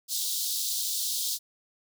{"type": "high-pass noise", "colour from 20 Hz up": "pink", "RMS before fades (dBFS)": -30, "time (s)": [0.08, 1.39], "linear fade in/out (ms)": 50, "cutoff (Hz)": 3600, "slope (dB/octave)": 48, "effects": []}